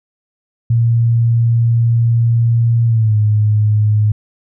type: tone with pitch glide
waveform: sine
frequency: 116.54 to 106.25 Hz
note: A#2 to G#2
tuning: 0 to +40 cents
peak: -9 dBFS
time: 0.7-4.12 s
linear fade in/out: 5 ms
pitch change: -160 cents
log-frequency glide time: 2.86-3.16 s
effects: none